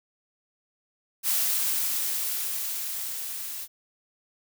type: noise with level ramp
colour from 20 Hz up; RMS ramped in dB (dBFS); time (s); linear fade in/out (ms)
blue; -24 to -36; 1.23-3.68; 50
effects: none